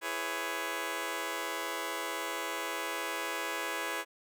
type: chord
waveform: 10% pulse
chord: C# minor seventh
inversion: first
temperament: just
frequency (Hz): 332.6 / 415.8 / 498.9 / 554.4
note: E4 / G#4 / B4 / C#5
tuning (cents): +16 / +2 / +17 / 0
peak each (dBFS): -32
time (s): 0.01-4.05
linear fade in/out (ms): 50
effects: none